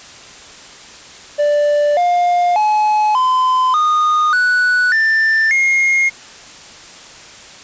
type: tone with pitch steps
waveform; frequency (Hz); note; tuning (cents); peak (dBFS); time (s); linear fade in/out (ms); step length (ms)
triangle; 587.3 / 706.5 / 850 / 1022.5 / 1230.2 / 1479.9 / 1780.4 / 2142; D5 / F5 / G#5 / C6 / D#6 / F#6 / A6 / C7; 0 / +20 / +40 / -40 / -20 / 0 / +20 / +40; -9; 1.38-6.1; 20; 590
effects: white hiss -37 dBFS RMS until 7.63 s + resampled to 16000 Hz